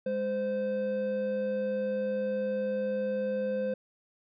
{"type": "tone pair together", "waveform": "triangle", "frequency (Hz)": [205.2, 517], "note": ["G#3", "C5"], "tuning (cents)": [-21, -21], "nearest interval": "octave + major third", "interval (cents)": 1600, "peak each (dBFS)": [-33, -27], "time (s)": [0.06, 3.74], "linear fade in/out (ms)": 5, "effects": ["resampled to 11025 Hz"]}